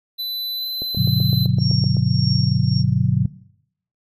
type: tone with pitch glide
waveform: square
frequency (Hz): 4000 to 4039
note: B7 to B7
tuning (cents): +21 to +38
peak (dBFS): -24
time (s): 0.18-1.47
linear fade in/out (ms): 20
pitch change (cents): +17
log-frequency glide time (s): 0.56-0.67
type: click train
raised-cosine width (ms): 2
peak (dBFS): -18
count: 10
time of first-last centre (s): 0.82-1.968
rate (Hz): 7.84
type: chord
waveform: sine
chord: G major seventh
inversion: none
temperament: just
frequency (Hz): 98 / 122.5 / 147 / 183.75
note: G2 / B2 / D3 / F#3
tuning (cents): 0 / -14 / +2 / -12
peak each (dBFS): -23 / -19 / -21 / -21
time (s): 0.97-3.26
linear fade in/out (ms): 5
type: tone with tremolo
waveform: sine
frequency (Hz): 5520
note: F8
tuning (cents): -21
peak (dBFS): -22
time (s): 1.58-2.84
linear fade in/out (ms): 50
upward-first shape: triangle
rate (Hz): 1.7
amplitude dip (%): 85
effects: noise-tail reverb RT60 0.7 s tail -18 dB re dry